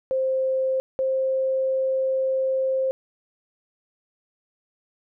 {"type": "tone pair in turn", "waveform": "sine", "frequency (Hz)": [525, 527.4], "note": ["C5", "C5"], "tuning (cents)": [6, 14], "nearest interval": "unison", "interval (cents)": 8, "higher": "second", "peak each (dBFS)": -20, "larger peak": "neither", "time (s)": [[0.11, 0.8], [0.99, 2.91]], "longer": "second", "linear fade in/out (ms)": 0, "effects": []}